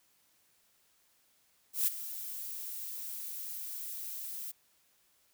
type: noise with ADSR envelope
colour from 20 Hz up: violet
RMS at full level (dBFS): -27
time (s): 1.73-4.52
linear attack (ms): 140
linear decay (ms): 19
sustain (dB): -14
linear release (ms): 15
effects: white hiss -70 dBFS RMS until 5.33 s